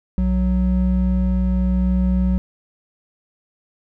triangle tone pair together, 61.4 / 185 Hz, B1 / F#3, -9 / 0 cents, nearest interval octave + perfect fifth, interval 1909 cents, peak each -16 dBFS, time 0.18-2.38 s, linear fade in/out 0 ms, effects none

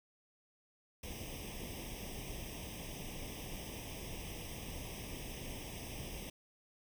pink noise with comb filter, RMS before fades -45 dBFS, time 1.03-6.3 s, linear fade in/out 5 ms, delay 0.35 ms, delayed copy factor +0.95, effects none

